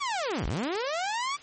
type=linear two-way sweep; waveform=sawtooth; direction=down then up; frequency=1178 to 33.78 to 1178 Hz; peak=-24 dBFS; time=0-1.37 s; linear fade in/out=20 ms; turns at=0.46 s; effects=white hiss -50 dBFS RMS until 1.42 s + MP3 32 kbps